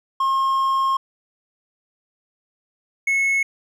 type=tone pair in turn; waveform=triangle; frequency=1073 / 2190 Hz; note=C6 / C#7; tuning=+43 / -22 cents; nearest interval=octave; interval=1235 cents; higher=second; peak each=-15 dBFS; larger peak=neither; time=0.2-0.97 / 3.07-3.43 s; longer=first; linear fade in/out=5 ms; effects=none